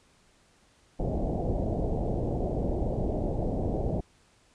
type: low-pass noise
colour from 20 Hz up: pink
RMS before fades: -29 dBFS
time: 0.99-4.01 s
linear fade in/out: 10 ms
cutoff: 730 Hz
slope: 48 dB/octave
effects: pink hiss -63 dBFS RMS until 4.54 s + resampled to 22050 Hz